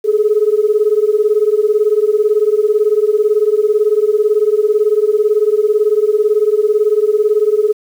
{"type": "beating tone pair", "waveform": "sine", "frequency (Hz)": [415.3, 433.3], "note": ["G#4", "A4"], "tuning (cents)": [0, -27], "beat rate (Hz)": 18, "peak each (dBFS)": -12, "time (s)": [0.04, 7.73], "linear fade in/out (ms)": 20, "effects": ["tanh soft clip ceiling -2 dBFS", "7-bit"]}